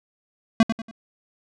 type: tone with echo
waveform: square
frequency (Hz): 225.2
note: A3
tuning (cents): +40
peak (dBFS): -12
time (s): 0.6-0.63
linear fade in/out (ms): 2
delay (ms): 94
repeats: 3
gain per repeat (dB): -9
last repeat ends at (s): 0.912
effects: low-pass 5000 Hz 12 dB/octave